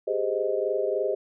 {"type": "chord", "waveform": "sine", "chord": "Ab major seventh", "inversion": "third", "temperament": "equal with one note detuned", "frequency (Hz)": [392, 415.3, 519, 622.3], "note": ["G4", "Ab4", "C5", "Eb5"], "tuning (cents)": [0, 0, -14, 0], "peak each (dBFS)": -29, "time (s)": [0.07, 1.15], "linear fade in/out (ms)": 10, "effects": []}